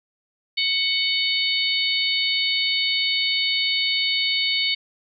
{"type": "harmonic tone with a mistuned harmonic", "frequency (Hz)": 740, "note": "F#5", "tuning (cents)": 0, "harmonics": [3, 4, 5, 6], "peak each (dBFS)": [-25, -25, -25, -25], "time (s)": [0.57, 4.75], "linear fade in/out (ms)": 10, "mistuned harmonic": 4, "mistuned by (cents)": 25, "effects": []}